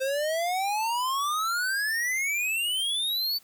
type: exponential sweep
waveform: square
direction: up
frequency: 520 to 4579 Hz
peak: -26 dBFS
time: 0-3.39 s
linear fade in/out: 20 ms
effects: white hiss -58 dBFS RMS until 3.43 s